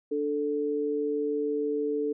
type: tone pair together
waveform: sine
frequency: 293.7 / 440.1 Hz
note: D4 / A4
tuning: 0 / 0 cents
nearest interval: perfect fifth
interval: 700 cents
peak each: -31 / -27 dBFS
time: 0.11-2.13 s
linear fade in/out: 10 ms
effects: none